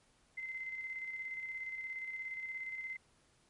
sine tone with tremolo, 2068 Hz, C7, 21 cents flat, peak -38 dBFS, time 0.37-2.97 s, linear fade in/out 10 ms, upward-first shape square, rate 17 Hz, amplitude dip 40%, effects pink hiss -70 dBFS RMS until 3.49 s + MP3 48 kbps

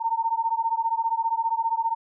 sine beating tone pair, 904 / 919 Hz, A5 / A#5, +47 / -25 cents, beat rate 15 Hz, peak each -25 dBFS, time 0-1.95 s, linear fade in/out 20 ms, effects none

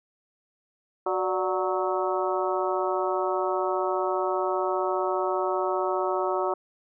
harmonic tone with a mistuned harmonic, 185 Hz, F#3, in tune, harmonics 2 / 3 / 4 / 5 / 6 / 7, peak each -28 / -30 / -31 / -32 / -33 / -33 dBFS, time 1.06-6.54 s, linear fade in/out 5 ms, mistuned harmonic 3, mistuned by +79 cents, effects none

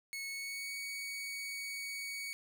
sawtooth tone with pitch glide, 2200 to 2242 Hz, C#7 to C#7, -14 to +19 cents, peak -36 dBFS, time 0.13-2.33 s, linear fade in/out 0 ms, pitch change +33 cents, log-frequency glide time 0.25-0.75 s, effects none

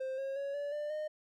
triangle tone with pitch steps, 525 / 541.3 / 558.1 / 575.5 / 593.4 / 611.8 Hz, C5 / C#5 / C#5 / D5 / D5 / D#5, +6 / -41 / +12 / -35 / +18 / -29 cents, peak -33 dBFS, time 0-1.08 s, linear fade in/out 10 ms, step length 180 ms, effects none

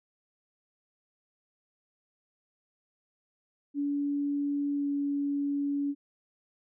sine tone with pitch glide, 285.8 to 284 Hz, D4 to C#4, -47 to +42 cents, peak -27 dBFS, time 3.74-5.95 s, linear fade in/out 50 ms, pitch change -11 cents, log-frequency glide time 4.75-4.87 s, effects none

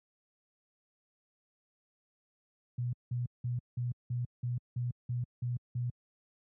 sine tone bursts, 122 Hz, B2, 21 cents flat, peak -30 dBFS, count 10, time 2.78-5.9 s, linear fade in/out 5 ms, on 150 ms, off 180 ms, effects high-pass 80 Hz 12 dB/octave

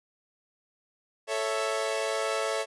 sawtooth chord, A major, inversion none, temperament equal, 440 / 554.4 / 659.3 Hz, A4 / C#5 / E5, 0 / 0 / 0 cents, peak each -28 dBFS, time 1.27-2.66 s, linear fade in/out 50 ms, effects resampled to 24000 Hz

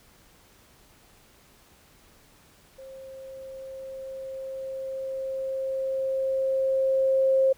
sine tone with level ramp, 532 Hz, C5, 29 cents sharp, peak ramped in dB -41 to -17 dBFS, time 2.78-7.53 s, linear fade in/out 10 ms, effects pink hiss -57 dBFS RMS until 7.57 s

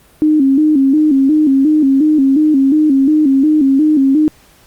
sine tone with vibrato, 288 Hz, D4, 34 cents flat, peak -7 dBFS, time 0.22-4.28 s, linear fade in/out 0 ms, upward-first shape square, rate 2.8 Hz, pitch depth 110 cents each way, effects pink hiss -47 dBFS RMS until 4.66 s + Opus 32 kbps

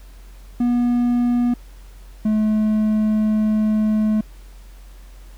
triangle tone pair in turn, 242.2 / 215 Hz, B3 / A3, -34 / -40 cents, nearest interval major second, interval 206 cents, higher first, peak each -13 dBFS, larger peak neither, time 0.6-1.54 / 2.25-4.21 s, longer second, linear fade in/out 5 ms, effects added 45 Hz sine -38 dBFS peak until 5.37 s + pink hiss -52 dBFS RMS until 5.37 s

